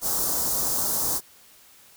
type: band-stop noise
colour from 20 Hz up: white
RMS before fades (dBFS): -25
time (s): 0.01-1.21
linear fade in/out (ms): 50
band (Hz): 1200 to 5100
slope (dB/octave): 24
effects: white hiss -53 dBFS RMS until 1.96 s